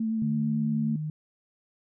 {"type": "tone with vibrato", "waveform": "sine", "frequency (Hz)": 222, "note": "A3", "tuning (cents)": 16, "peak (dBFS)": -25, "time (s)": [0, 0.96], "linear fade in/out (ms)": 5, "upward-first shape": "sine", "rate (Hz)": 9.1, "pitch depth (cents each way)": 19}
{"type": "tone with pitch glide", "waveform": "sine", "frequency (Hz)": [150.6, 153.59], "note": ["D3", "D#3"], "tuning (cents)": [44, -22], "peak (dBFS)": -29, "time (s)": [0.22, 1.1], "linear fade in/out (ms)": 2, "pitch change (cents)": 34, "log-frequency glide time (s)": [0.4, 0.53]}
{"effects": []}